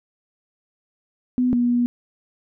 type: tone pair in turn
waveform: sine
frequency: 250 / 242 Hz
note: B3 / B3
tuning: +21 / -35 cents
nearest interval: minor second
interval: 56 cents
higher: first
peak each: -16 dBFS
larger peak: neither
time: 1.38-1.53 / 1.53-1.86 s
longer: second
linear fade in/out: 0 ms
effects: none